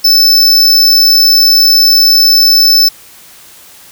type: tone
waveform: square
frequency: 5274 Hz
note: E8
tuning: in tune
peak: -4 dBFS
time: 0.04-2.89 s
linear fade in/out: 10 ms
effects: white hiss -37 dBFS RMS until 3.91 s